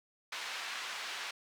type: band-pass noise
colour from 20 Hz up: pink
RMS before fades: -41 dBFS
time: 0.32-1.31 s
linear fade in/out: 5 ms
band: 1300 to 4500 Hz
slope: 12 dB/octave
effects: none